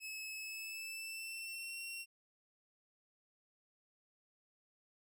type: tone with pitch glide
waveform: sawtooth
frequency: 2587 to 2731 Hz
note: E7 to F7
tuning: -33 to -39 cents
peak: -40 dBFS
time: 0-2.06 s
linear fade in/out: 50 ms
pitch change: +94 cents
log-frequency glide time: 0.39-1.8 s
effects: none